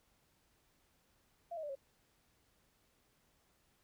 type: tone with pitch steps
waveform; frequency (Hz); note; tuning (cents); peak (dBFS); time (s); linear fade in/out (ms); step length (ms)
sine; 684 / 634.5 / 588.6 / 546; F5 / D#5 / D5 / C#5; -36 / +34 / +4 / -26; -40; 1.51-1.754; 10; 61
effects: pink hiss -74 dBFS RMS until 3.83 s